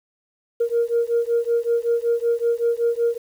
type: beating tone pair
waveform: sine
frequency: 466.2 / 471.5 Hz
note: A#4 / A#4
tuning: 0 / +20 cents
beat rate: 5.3 Hz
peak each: -20 dBFS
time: 0.6-3.18 s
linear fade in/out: 10 ms
effects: tanh soft clip ceiling -12 dBFS + 8-bit